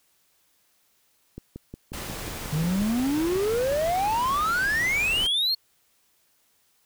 click train, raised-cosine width 3 ms, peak -24 dBFS, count 14, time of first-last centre 1.38-3.718 s, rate 5.56 Hz
pink noise, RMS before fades -35 dBFS, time 1.93-5.27 s, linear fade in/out 5 ms
triangle exponential sweep, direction up, 146.83 to 4373 Hz, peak -20 dBFS, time 2.52-5.55 s, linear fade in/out 10 ms
effects white hiss -66 dBFS RMS until 6.85 s

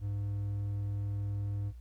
triangle tone, 101.2 Hz, G#2, 44 cents flat, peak -30 dBFS, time 0-1.73 s, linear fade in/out 50 ms, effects added 60 Hz sine -45 dBFS peak until 1.8 s + pink hiss -72 dBFS RMS until 1.8 s

